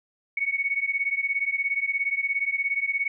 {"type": "beating tone pair", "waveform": "sine", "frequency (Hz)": [2217, 2234], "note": ["C#7", "C#7"], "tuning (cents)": [0, 13], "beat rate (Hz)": 17, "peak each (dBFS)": [-26, -27], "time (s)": [0.37, 3.08], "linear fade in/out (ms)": 5, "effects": []}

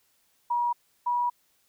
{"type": "tone pair in turn", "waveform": "sine", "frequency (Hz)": [959, 968.5], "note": ["A#5", "B5"], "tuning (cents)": [49, -34], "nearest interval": "unison", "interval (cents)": 17, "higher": "second", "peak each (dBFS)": -23, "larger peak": "neither", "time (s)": [[0.5, 0.73], [1.06, 1.3]], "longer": "second", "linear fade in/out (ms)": 10, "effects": ["white hiss -68 dBFS RMS until 1.68 s"]}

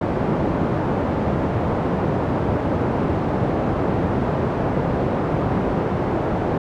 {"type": "band-pass noise", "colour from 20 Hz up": "pink", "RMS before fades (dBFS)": -21, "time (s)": [0.01, 6.58], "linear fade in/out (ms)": 5, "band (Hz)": [100, 800], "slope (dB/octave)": 12, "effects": []}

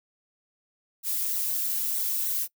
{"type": "noise with flanger", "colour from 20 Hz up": "violet", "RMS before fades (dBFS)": -28, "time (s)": [1.03, 2.48], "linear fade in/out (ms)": 50, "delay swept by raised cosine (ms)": [0.49, 3.79], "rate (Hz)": 3.2, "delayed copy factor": 0.75, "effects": ["noise-tail reverb RT60 0.1 s tail -22 dB re dry"]}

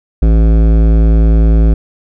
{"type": "tone with hard clipping", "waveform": "sine", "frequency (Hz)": 55, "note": "A1", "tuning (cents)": 0, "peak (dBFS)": -7, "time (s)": [0.22, 1.74], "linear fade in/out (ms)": 5, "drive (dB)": 15, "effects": []}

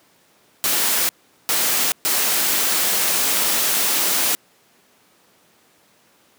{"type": "noise bursts at uneven times", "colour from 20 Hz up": "white", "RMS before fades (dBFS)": -19, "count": 3, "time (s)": [[0.64, 1.09], [1.49, 1.92], [2.05, 4.35]], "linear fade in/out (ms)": 0, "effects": ["pink hiss -56 dBFS RMS until 6.38 s", "high-pass 200 Hz 12 dB/octave"]}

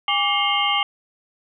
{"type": "tone cluster", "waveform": "sine", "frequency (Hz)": [813, 1164, 2139, 2832, 3122], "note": ["G#5", "D6", "C7", "F7", "G7"], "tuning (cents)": [-37, -16, 38, 23, -8], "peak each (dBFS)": -24, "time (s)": [0.08, 0.83], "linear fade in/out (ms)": 2, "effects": []}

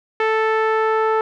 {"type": "tone with low-pass filter sweep", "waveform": "sawtooth", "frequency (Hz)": 440, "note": "A4", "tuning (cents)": 0, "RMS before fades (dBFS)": -18, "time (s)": [0.2, 1.21], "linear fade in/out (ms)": 2, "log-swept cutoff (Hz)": [2100, 1300], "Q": 1.8, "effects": []}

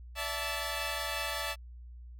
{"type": "chord", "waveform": "10% pulse", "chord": "D suspended second", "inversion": "none", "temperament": "equal with one note detuned", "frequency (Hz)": [578.2, 659.3, 880], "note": ["D5", "E5", "A5"], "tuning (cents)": [-27, 0, 0], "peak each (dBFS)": [-30, -29, -29], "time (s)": [0.15, 1.56], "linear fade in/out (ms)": 50, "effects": ["added 60 Hz sine -45 dBFS peak until 2.19 s"]}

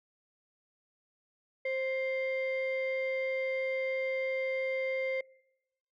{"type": "tone pair together", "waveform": "sine", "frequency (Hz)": [526, 2101], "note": ["C5", "C7"], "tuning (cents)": [9, 7], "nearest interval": "2 octaves", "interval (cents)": 2398, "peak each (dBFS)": [-30, -34], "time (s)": [1.65, 5.21], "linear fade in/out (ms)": 5, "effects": ["noise-tail reverb RT60 1.0 s tail -26 dB re dry", "tanh soft clip ceiling -26 dBFS"]}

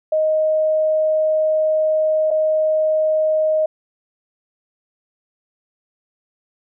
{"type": "tone with dropouts", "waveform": "sine", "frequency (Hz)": 624, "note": "D#5", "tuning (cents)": 5, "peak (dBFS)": -14, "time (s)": [0.12, 3.66], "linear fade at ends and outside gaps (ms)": 5, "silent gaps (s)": [2.306, 2.311], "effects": []}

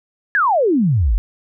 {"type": "exponential sweep", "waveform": "sine", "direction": "down", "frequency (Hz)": [1743, 42.34], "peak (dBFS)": -12, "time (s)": [0.35, 1.18], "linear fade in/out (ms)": 0, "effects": []}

